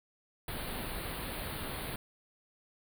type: band-stop noise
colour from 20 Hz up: pink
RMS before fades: -39 dBFS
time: 0.48-1.96 s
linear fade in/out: 2 ms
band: 4500 to 8900 Hz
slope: 96 dB/octave
effects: none

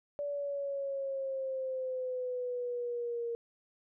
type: exponential sweep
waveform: sine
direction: down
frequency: 578 to 466.2 Hz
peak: -33 dBFS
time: 0.19-3.35 s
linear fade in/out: 0 ms
effects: none

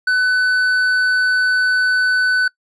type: tone with hard clipping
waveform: sine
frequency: 1500 Hz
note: F#6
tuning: 23 cents sharp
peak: -14 dBFS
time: 0.07-2.48 s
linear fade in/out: 5 ms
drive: 5 dB
effects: noise-tail reverb RT60 0.1 s tail -24 dB re dry + resampled to 24000 Hz

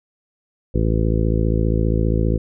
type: harmonic tone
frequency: 55 Hz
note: A1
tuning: in tune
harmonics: 1 / 2 / 3 / 4 / 5 / 6 / 7 / 8 / 9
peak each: -19 / -21 / -24 / -26 / -30 / -27 / -28 / -32 / -29 dBFS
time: 0.74-2.38 s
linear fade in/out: 10 ms
effects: none

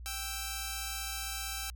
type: tone pair together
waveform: 5% pulse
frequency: 784 / 1318.5 Hz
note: G5 / E6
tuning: 0 / 0 cents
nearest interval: major sixth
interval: 900 cents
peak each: -27 dBFS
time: 0.06-1.7 s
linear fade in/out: 0 ms
effects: added 60 Hz sine -42 dBFS peak until 1.75 s + MP3 96 kbps

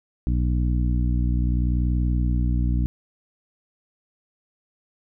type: harmonic tone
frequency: 60.7 Hz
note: B1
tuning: 29 cents flat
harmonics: 1 / 2 / 3 / 4 / 5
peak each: -20 / -26 / -30 / -32 / -34 dBFS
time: 0.27-2.86 s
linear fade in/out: 0 ms
effects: none

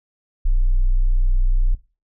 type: tone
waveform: sine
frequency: 30.95 Hz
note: B0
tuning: 5 cents sharp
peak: -12 dBFS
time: 0.45-1.75 s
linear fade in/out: 10 ms
effects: noise-tail reverb RT60 0.3 s tail -18 dB re dry + tanh soft clip ceiling -10 dBFS

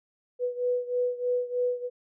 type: beating tone pair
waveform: sine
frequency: 492.3 / 495.5 Hz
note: B4 / B4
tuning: -6 / +6 cents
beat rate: 3.2 Hz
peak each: -27 / -30 dBFS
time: 0.39-1.9 s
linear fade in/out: 50 ms
effects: none

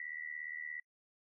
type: tone with amplitude modulation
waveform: sine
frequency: 1958 Hz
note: B6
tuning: 15 cents flat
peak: -37 dBFS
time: 0-0.8 s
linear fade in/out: 2 ms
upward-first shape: sine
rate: 77.2 Hz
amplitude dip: 85%
effects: noise-tail reverb RT60 0.1 s tail -25 dB re dry

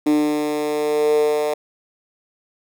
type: tone with high-pass filter sweep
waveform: 10% pulse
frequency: 150 Hz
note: D3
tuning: 37 cents sharp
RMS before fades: -19 dBFS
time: 0.06-1.54 s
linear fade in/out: 5 ms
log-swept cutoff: 300 to 520 Hz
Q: 8.2
effects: none

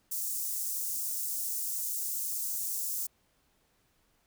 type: high-pass noise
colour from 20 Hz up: white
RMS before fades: -34 dBFS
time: 0.11-3.07 s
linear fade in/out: 10 ms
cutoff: 6400 Hz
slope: 24 dB/octave
effects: pink hiss -71 dBFS RMS until 4.26 s

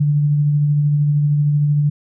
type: tone with tremolo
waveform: sine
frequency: 146.83 Hz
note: D3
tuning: in tune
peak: -11 dBFS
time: 0-1.9 s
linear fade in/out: 10 ms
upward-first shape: triangle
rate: 13 Hz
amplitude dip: 30%
effects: none

